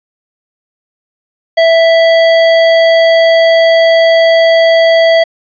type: tone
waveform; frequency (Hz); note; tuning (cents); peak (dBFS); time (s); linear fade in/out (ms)
square; 659.3; E5; 0; -5; 1.57-5.24; 10
effects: resampled to 11025 Hz + 7-bit